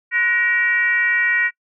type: tone with frequency modulation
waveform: sine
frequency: 1893 Hz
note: A#6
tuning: 26 cents sharp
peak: -15 dBFS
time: 0.11-1.51 s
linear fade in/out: 50 ms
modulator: 425 Hz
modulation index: 0.82
effects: noise-tail reverb RT60 0.1 s tail -24 dB re dry